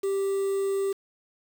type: tone with quantisation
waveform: triangle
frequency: 392 Hz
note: G4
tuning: in tune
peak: -22 dBFS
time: 0.03-0.93 s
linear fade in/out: 10 ms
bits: 7
effects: none